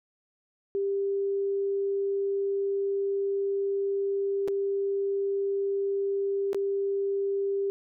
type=tone with dropouts; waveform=sine; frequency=396 Hz; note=G4; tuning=18 cents sharp; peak=-25 dBFS; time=0.75-7.7 s; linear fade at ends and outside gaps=0 ms; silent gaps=4.477-4.483 / 6.531-6.546 s; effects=none